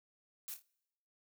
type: noise with echo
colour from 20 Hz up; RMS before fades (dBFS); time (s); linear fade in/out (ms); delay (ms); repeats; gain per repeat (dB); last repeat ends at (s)
blue; -44; 0.48-0.54; 0; 27; 3; -8; 0.621
effects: noise-tail reverb RT60 0.9 s tail -26 dB re dry